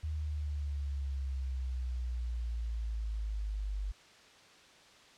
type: exponential sweep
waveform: sine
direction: down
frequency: 77.78 to 49 Hz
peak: -33 dBFS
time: 0.03-3.92 s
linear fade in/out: 10 ms
effects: white hiss -58 dBFS RMS until 5.17 s + low-pass 5000 Hz 12 dB/octave